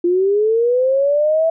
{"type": "linear sweep", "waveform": "sine", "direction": "up", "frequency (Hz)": [342.5, 659.3], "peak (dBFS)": -12, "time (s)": [0.04, 1.5], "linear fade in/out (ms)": 5, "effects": []}